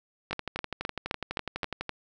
two click trains, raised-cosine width 0.3 ms, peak -16 / -13 dBFS, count 20 / 6, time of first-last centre 0.31-1.893 / 0.33-1.632 s, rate 12 / 3.84 Hz, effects none

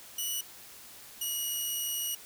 10% pulse tone pair in turn, 2943 / 2906 Hz, F#7 / F#7, -10 / -32 cents, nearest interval unison, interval 22 cents, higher first, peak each -23 dBFS, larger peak neither, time 0.18-0.41 / 1.21-2.15 s, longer second, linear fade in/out 5 ms, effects white hiss -50 dBFS RMS until 2.25 s

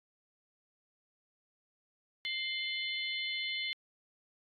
harmonic tone with a mistuned harmonic, 698.5 Hz, F5, in tune, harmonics 3 / 4 / 5 / 6, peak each -37 / -39 / -41 / -43 dBFS, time 2.25-3.73 s, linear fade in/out 0 ms, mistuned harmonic 4, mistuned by +130 cents, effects AAC 64 kbps

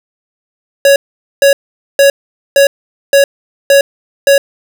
square tone bursts, 557 Hz, C#5, 8 cents sharp, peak -4 dBFS, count 7, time 0.85-4.38 s, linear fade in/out 2 ms, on 110 ms, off 460 ms, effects none

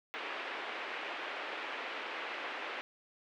white band-pass noise, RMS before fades -41 dBFS, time 0.14-2.81 s, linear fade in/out 0 ms, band 320 to 2700 Hz, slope 24 dB/octave, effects none

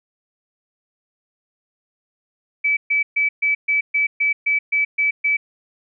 sine tone bursts, 2300 Hz, D7, 37 cents flat, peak -15 dBFS, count 11, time 2.64-5.37 s, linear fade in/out 10 ms, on 130 ms, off 130 ms, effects none

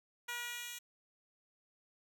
10% pulse tone with high-pass filter sweep, 480 Hz, B4, 49 cents flat, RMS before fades -43 dBFS, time 0.28-0.79 s, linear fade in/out 10 ms, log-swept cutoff 1100 to 3800 Hz, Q 0.8, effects none

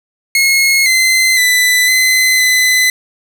sawtooth tone with pitch steps, 2168 / 2060 / 1995 / 2038 / 2017 Hz, C#7 / C7 / B6 / C7 / B6, -39 / -28 / +17 / -46 / +36 cents, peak -5 dBFS, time 0.35-2.9 s, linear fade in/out 2 ms, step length 510 ms, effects none

